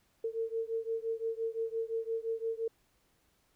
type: beating tone pair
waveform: sine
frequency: 450.3 / 456.1 Hz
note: A4 / A#4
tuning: +40 / -38 cents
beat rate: 5.8 Hz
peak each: -35 / -36 dBFS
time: 0.24-2.68 s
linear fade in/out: 5 ms
effects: pink hiss -72 dBFS RMS until 3.55 s